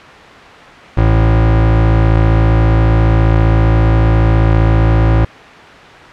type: tone pair together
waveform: square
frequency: 55.21 / 110 Hz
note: A1 / A2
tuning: +7 / 0 cents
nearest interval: octave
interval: 1193 cents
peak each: -11 dBFS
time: 0.97-5.25 s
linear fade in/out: 5 ms
effects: white hiss -33 dBFS RMS until 6.12 s + low-pass 2000 Hz 12 dB/octave